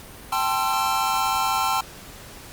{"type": "chord", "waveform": "square", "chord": "A minor seventh", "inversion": "third", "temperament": "equal with one note detuned", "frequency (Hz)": [784, 880, 1046.5, 1347], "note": ["G5", "A5", "C6", "E6"], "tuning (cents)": [0, 0, 0, 37], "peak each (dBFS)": -27, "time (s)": [0.32, 1.81], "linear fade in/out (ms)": 5, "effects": ["pink hiss -42 dBFS RMS until 2.52 s", "Opus 48 kbps"]}